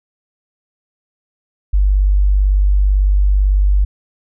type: tone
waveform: sine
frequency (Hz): 49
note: G1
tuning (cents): 0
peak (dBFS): -9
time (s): 1.73-3.85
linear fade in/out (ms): 10
effects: none